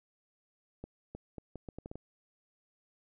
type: accelerating click train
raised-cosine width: 2 ms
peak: -29 dBFS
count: 9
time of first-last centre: 0.84-1.956 s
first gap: 310 ms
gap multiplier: 0.75
effects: none